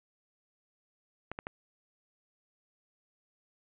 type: clicks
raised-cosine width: 0.5 ms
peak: -22 dBFS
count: 3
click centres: 1.316 / 1.389 / 1.469 s
effects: resampled to 8000 Hz + 10-bit